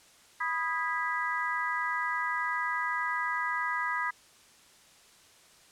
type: harmonic tone with a mistuned harmonic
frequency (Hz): 328.3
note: E4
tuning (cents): -7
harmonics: 3 / 4 / 5 / 6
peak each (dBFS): -34 / -34 / -34 / -34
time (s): 0.4-4.11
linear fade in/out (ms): 10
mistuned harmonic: 4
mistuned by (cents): -95
effects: white hiss -58 dBFS RMS until 5.71 s + low-pass 9000 Hz 12 dB/octave